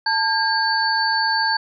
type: tone cluster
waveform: sine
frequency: 890 / 1616 / 4497 Hz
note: A5 / G#6 / C#8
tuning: +20 / -48 / +24 cents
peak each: -21 / -21 / -22 dBFS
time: 0.06-1.57 s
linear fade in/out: 5 ms
effects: none